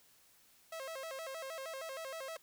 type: tone with vibrato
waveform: sawtooth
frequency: 590 Hz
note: D5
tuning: 8 cents sharp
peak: -38 dBFS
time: 0.72-2.37 s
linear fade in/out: 5 ms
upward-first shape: square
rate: 6.4 Hz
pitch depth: 170 cents each way
effects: white hiss -66 dBFS RMS until 2.42 s